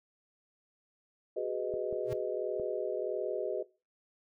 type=chord; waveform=sine; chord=G# minor seventh; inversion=third; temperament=just; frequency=373.8 / 415.3 / 498.4 / 623 Hz; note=F#4 / G#4 / B4 / D#5; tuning=+18 / 0 / +16 / +2 cents; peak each=-37 dBFS; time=1.36-3.63 s; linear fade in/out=10 ms
type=clicks; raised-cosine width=2 ms; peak=-31 dBFS; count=3; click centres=1.739 / 1.927 / 2.598 s
type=tone with exponential growth; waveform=square; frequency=125 Hz; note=B2; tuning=21 cents sharp; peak=-33 dBFS; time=2.03-2.13 s; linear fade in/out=0 ms; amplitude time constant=21 ms
effects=noise-tail reverb RT60 0.3 s tail -20 dB re dry